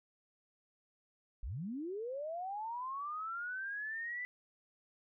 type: linear sweep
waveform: sine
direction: up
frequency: 38.25 to 2000 Hz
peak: -38 dBFS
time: 1.43-4.25 s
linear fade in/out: 0 ms
effects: none